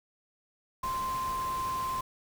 sine tone in noise, 1043 Hz, C6, 6 cents flat, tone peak -30 dBFS, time 0.83-2.01 s, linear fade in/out 5 ms, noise pink, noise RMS -42 dBFS, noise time 0.83-2.01 s, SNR +9 dB, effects none

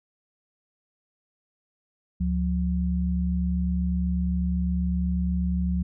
sine tone pair together, 71.56 / 179.6 Hz, D2 / F3, -44 / +49 cents, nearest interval octave + major third, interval 1593 cents, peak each -25 dBFS, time 2.2-5.83 s, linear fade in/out 10 ms, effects none

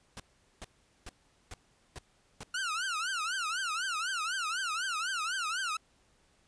pink noise bursts, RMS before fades -43 dBFS, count 6, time 0.17-2.432 s, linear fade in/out 0 ms, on 27 ms, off 420 ms
sawtooth tone with vibrato, 1396.9 Hz, F6, in tune, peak -28 dBFS, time 2.54-5.77 s, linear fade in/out 5 ms, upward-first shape triangle, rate 4 Hz, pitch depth 240 cents each way
effects pink hiss -68 dBFS RMS until 6.47 s + resampled to 22050 Hz

